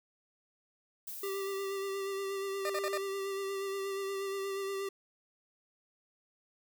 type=noise with exponential decay; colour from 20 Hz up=violet; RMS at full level=-41 dBFS; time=1.07-2.68 s; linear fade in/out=5 ms; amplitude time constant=350 ms
type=tone with vibrato; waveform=square; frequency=392 Hz; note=G4; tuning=in tune; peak=-35 dBFS; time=1.23-4.89 s; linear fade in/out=5 ms; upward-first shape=sine; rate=8.4 Hz; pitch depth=22 cents each way
type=tone bursts; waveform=20% pulse; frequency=605 Hz; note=D#5; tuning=49 cents flat; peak=-28 dBFS; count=4; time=2.65-2.976 s; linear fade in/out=2 ms; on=47 ms; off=46 ms
effects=none